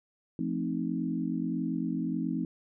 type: chord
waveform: sine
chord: F dominant seventh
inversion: none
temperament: equal with one note detuned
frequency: 172.61 / 220 / 261.6 / 311.1 Hz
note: F3 / A3 / C4 / Eb4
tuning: -20 / 0 / 0 / 0 cents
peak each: -34 / -35 / -33 / -35 dBFS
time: 0.39-2.45 s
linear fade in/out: 2 ms
effects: none